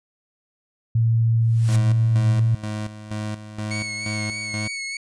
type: tone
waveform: sine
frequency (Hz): 114.3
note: A#2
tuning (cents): -34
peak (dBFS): -15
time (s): 0.95-2.55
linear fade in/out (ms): 5
type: noise with exponential growth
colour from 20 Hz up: white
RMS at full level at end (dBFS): -29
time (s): 1.41-1.76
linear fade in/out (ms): 2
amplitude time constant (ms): 75
type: tone with tremolo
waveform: 25% pulse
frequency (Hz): 106.6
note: G#2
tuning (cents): +46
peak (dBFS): -22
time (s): 1.68-4.68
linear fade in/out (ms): 10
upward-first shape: square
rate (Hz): 2.1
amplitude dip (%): 70
type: tone with vibrato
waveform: sawtooth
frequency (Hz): 2208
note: C#7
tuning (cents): -7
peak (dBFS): -24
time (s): 3.71-4.97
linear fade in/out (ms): 2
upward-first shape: sine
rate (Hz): 3.3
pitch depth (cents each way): 26
effects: resampled to 22050 Hz